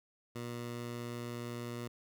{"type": "tone", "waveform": "15% pulse", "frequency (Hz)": 119.6, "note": "A#2", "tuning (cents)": 45, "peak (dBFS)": -33, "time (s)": [0.35, 1.88], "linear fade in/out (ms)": 10, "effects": []}